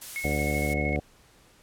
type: noise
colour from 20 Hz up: blue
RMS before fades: -37 dBFS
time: 0.01-0.74 s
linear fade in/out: 10 ms
type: tone with tremolo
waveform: sine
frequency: 2183 Hz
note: C#7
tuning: 27 cents flat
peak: -29 dBFS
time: 0.16-0.96 s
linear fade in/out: 0 ms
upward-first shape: square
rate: 13 Hz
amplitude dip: 35%
type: harmonic tone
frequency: 73.42 Hz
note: D2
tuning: in tune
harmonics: 1 / 2 / 3 / 4 / 5 / 6 / 7 / 8 / 10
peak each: -30 / -32 / -34 / -34 / -39 / -37 / -35 / -35 / -37 dBFS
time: 0.24-1 s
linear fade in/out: 5 ms
effects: pink hiss -58 dBFS RMS until 1.62 s + low-pass 12000 Hz 12 dB/octave